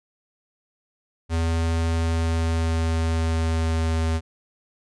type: tone with pitch glide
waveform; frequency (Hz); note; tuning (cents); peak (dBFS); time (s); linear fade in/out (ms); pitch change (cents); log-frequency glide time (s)
square; 82.41 to 80.99; E2 to E2; 0 to -30; -21; 1.29-4.21; 50; -30; 1.94-4.07
effects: resampled to 22050 Hz